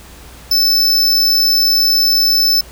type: tone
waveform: square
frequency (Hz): 5274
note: E8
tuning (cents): 0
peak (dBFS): -10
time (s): 0.51-2.61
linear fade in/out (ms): 5
effects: added 60 Hz sine -38 dBFS peak until 2.71 s + pink hiss -39 dBFS RMS until 2.71 s